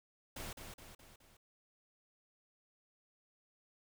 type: noise with echo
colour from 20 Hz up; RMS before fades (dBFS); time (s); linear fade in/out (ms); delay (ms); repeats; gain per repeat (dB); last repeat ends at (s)
pink; -45; 0.36-0.53; 5; 210; 4; -5; 1.37
effects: none